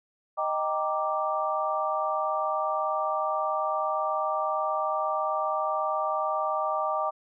sine chord, Eb major seventh, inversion none, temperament equal, 622.3 / 784 / 932.3 / 1174.7 Hz, Eb5 / G5 / Bb5 / D6, 0 / 0 / 0 / 0 cents, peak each -30 / -31 / -34 / -29 dBFS, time 0.37-7.11 s, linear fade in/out 20 ms, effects none

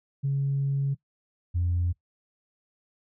sine tone pair in turn, 138.59 / 87.31 Hz, C#3 / F2, 0 / 0 cents, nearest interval minor sixth, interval 800 cents, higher first, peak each -22 / -22 dBFS, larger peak neither, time 0.23-0.95 / 1.54-1.93 s, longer first, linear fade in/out 20 ms, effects noise-tail reverb RT60 0.1 s tail -19 dB re dry + tanh soft clip ceiling -19 dBFS

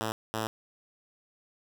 5% pulse tone bursts at uneven times, 110 Hz, A2, in tune, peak -19 dBFS, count 2, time 0.01-0.12 / 0.34-0.47 s, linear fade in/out 0 ms, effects none

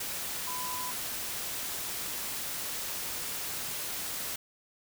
sine tone in noise, 1000 Hz, B5, 21 cents sharp, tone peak -37 dBFS, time 0.47-0.91 s, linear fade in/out 5 ms, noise white, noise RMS -36 dBFS, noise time 0-4.36 s, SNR -4 dB, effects none

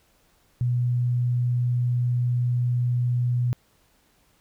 sine tone, 122.5 Hz, B2, 14 cents flat, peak -20 dBFS, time 0.61-3.53 s, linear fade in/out 0 ms, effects pink hiss -63 dBFS RMS until 4.4 s

